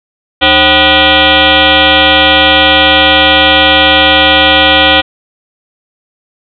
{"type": "tone with frequency modulation", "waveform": "sine", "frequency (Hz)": 1927, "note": "B6", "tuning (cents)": -43, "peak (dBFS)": -3, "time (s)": [0.41, 5.02], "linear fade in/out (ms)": 20, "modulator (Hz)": 232, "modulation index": 7, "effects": []}